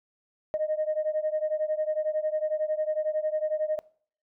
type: beating tone pair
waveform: sine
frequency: 613 / 624 Hz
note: D#5 / D#5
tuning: -26 / +5 cents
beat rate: 11 Hz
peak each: -27 / -28 dBFS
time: 0.54-3.79 s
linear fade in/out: 0 ms
effects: noise-tail reverb RT60 0.5 s tail -22 dB re dry + tanh soft clip ceiling -19 dBFS

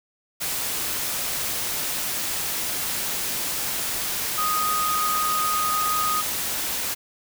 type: tone in noise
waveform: sine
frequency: 1244.5 Hz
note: D#6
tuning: in tune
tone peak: -22 dBFS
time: 4.37-6.22 s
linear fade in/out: 20 ms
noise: white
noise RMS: -27 dBFS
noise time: 0.4-6.95 s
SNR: +2 dB
effects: none

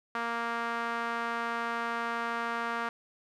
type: tone with band-pass filter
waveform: sawtooth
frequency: 233.1 Hz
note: A#3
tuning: in tune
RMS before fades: -33 dBFS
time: 0.15-2.89 s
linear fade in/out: 2 ms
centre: 1300 Hz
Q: 1.9
effects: none

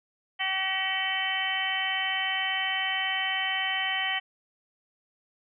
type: harmonic tone with a mistuned harmonic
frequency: 381.8 Hz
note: G4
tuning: 46 cents flat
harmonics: 2 / 3 / 4 / 5 / 6 / 7 / 8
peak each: -34 / -40 / -42 / -30 / -34 / -38 / -31 dBFS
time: 0.39-4.2 s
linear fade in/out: 20 ms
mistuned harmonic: 6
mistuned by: -25 cents
effects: none

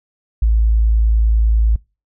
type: tone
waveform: sine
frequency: 55 Hz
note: A1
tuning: in tune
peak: -10 dBFS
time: 0.42-1.76 s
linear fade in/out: 5 ms
effects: noise-tail reverb RT60 0.3 s tail -25 dB re dry

